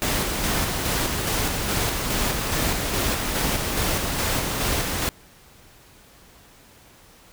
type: noise with tremolo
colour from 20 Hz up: pink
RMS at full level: -23 dBFS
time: 0.02-5.09 s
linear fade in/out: 0 ms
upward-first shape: square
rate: 2.4 Hz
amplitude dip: 30%
effects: pink hiss -51 dBFS RMS until 7.32 s